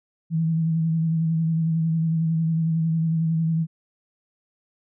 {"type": "tone with vibrato", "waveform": "sine", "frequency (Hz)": 162.4, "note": "E3", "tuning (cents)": -26, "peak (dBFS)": -19, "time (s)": [0.3, 3.67], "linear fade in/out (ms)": 50, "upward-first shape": "sine", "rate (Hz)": 11, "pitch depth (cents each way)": 30, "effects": []}